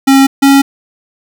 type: tone pair in turn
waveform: square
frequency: 271.1 / 275.8 Hz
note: C#4 / C#4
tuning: -38 / -9 cents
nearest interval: unison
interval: 29 cents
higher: second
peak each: -4 dBFS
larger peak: neither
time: 0.07-0.27 / 0.42-0.62 s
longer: neither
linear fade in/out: 10 ms
effects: none